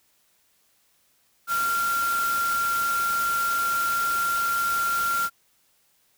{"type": "tone in noise", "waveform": "sine", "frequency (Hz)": 1381, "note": "F6", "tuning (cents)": -20, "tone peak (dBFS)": -22, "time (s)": [1.47, 5.3], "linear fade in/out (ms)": 50, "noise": "white", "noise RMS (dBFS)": -33, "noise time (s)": [1.47, 5.3], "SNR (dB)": 8, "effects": ["white hiss -65 dBFS RMS until 6.17 s"]}